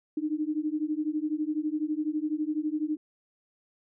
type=beating tone pair; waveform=sine; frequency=300 / 312 Hz; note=D4 / D#4; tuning=+37 / +5 cents; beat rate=12 Hz; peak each=-30 dBFS; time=0.17-2.97 s; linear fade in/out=5 ms; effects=none